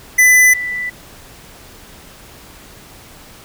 square / sine tone pair in turn, 2002 / 1981.3 Hz, B6 / B6, +23 / +5 cents, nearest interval unison, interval 18 cents, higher first, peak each -7 / -19 dBFS, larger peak first, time 0.18-0.54 / 0.54-0.9 s, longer neither, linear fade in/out 10 ms, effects pink hiss -40 dBFS RMS until 3.44 s

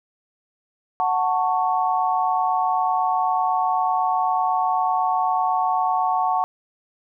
sine chord, F# minor, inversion none, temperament just, 740 / 888 / 1110 Hz, F#5 / A5 / C#6, 0 / +16 / +2 cents, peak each -21 / -23 / -24 dBFS, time 1-6.44 s, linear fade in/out 0 ms, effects none

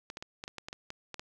clicks, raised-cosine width 0.2 ms, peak -23 dBFS, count 11, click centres 0.101 / 0.171 / 0.225 / 0.439 / 0.479 / 0.583 / 0.685 / 0.729 / 0.904 / 1.143 / 1.195 s, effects none

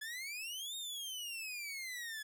sawtooth exponential two-way sweep, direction up then down, 1699 to 3729 to 1699 Hz, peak -38 dBFS, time 0.01-2.23 s, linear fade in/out 10 ms, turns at 0.76 s, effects none

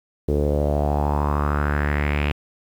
sawtooth tone with low-pass filter sweep, 73.1 Hz, D2, 7 cents flat, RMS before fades -21 dBFS, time 0.28-2.32 s, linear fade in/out 5 ms, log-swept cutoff 420 to 2700 Hz, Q 4.4, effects 8-bit

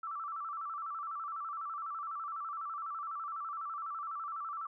sine tone with vibrato, 1241 Hz, D#6, 5 cents flat, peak -37 dBFS, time 0.03-4.67 s, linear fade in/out 5 ms, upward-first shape square, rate 12 Hz, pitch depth 110 cents each way, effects none

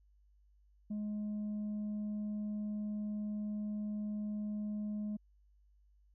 sine tone, 209.8 Hz, G#3, 18 cents sharp, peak -33 dBFS, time 0.9-5.17 s, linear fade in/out 10 ms, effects tanh soft clip ceiling -35 dBFS + added 50 Hz sine -64 dBFS peak until 6.14 s

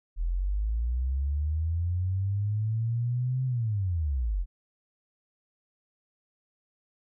sine linear two-way sweep, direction up then down, 39.47 to 130.81 to 39.47 Hz, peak -25 dBFS, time 0.16-4.46 s, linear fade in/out 50 ms, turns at 3.45 s, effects none

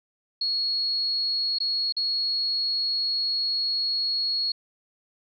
sine tone with dropouts, 4328 Hz, C#8, 42 cents flat, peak -23 dBFS, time 0.41-4.52 s, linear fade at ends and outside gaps 5 ms, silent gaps 1.586-1.602 / 1.924-1.966 s, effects none

